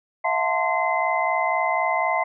sine tone cluster, 656 / 720 / 889 / 1042 / 2055 Hz, E5 / F#5 / A5 / C6 / C7, -9 / -47 / +18 / -7 / -32 cents, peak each -26 dBFS, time 0.24-2.24 s, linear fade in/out 10 ms, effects none

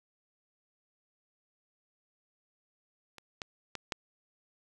clicks, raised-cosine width 0.2 ms, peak -30 / -20 / -20 / -15 dBFS, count 4, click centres 3.183 / 3.418 / 3.753 / 3.922 s, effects 8-bit

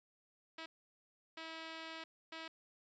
5% pulse tone bursts at uneven times, 323.8 Hz, E4, 31 cents flat, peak -34 dBFS, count 3, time 0.58-0.66 / 1.37-2.04 / 2.32-2.48 s, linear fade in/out 5 ms, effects resampled to 16000 Hz

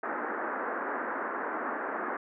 white band-pass noise, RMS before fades -34 dBFS, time 0.03-2.17 s, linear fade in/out 5 ms, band 230 to 1700 Hz, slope 48 dB/octave, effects none

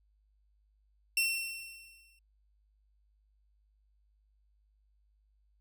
sawtooth tone with exponential decay, 2708 Hz, E7, 46 cents sharp, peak -22 dBFS, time 1.17-2.19 s, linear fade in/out 2 ms, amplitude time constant 220 ms, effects added 51 Hz sine -67 dBFS peak until 5.6 s

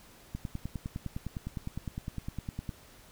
click train, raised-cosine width 5 ms, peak -23 dBFS, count 24, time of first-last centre 0.35-2.692 s, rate 9.82 Hz, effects pink hiss -56 dBFS RMS until 3.11 s

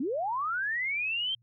sine linear sweep, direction up, 230.6 to 3180 Hz, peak -28 dBFS, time 0-1.35 s, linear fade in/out 5 ms, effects added 118 Hz sine -63 dBFS peak until 1.42 s

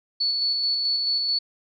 sine tone with tremolo, 4435 Hz, C#8, in tune, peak -20 dBFS, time 0.2-1.39 s, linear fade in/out 10 ms, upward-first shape square, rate 4.6 Hz, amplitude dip 25%, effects none

